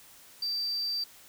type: tone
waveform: sine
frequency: 4668 Hz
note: D8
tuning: 11 cents flat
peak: -27 dBFS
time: 0.42-1.04 s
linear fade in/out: 5 ms
effects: tanh soft clip ceiling -27 dBFS + white hiss -54 dBFS RMS until 1.28 s